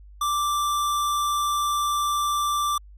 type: tone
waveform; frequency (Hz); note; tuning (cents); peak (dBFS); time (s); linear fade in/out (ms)
square; 1174.7; D6; 0; -22; 0.21-2.78; 5
effects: added 50 Hz sine -43 dBFS peak until 2.97 s + MP3 64 kbps